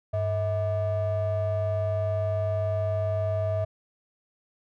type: ring-modulated tone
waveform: triangle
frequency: 271.3 Hz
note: C#4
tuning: 37 cents flat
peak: -19 dBFS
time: 0.13-3.65 s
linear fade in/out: 10 ms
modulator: 371 Hz
effects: none